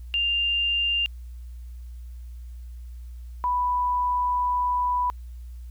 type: tone pair in turn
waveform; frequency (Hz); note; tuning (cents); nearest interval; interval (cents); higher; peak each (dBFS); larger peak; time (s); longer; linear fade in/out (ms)
sine; 2795 / 988.2; F7 / B5; +1 / +1; octave + tritone; 1800; first; -21; neither; 0.14-1.06 / 3.44-5.1; second; 0
effects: added 60 Hz sine -36 dBFS peak until 5.7 s + white hiss -64 dBFS RMS until 5.7 s